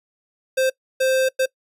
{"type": "tone bursts at uneven times", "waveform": "square", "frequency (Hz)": 523.3, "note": "C5", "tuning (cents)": 0, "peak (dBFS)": -17, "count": 3, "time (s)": [[0.57, 0.7], [1, 1.29], [1.39, 1.46]], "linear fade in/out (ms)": 10, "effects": ["noise-tail reverb RT60 0.1 s tail -22 dB re dry", "resampled to 32000 Hz"]}